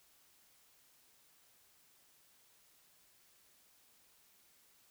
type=silence; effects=white hiss -68 dBFS RMS until 4.9 s